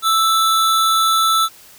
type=tone pair together; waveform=square; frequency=1318.5 / 3520 Hz; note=E6 / A7; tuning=0 / 0 cents; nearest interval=octave + perfect fourth; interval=1700 cents; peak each=-14 / -21 dBFS; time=0.02-1.49 s; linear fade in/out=50 ms; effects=white hiss -44 dBFS RMS until 1.78 s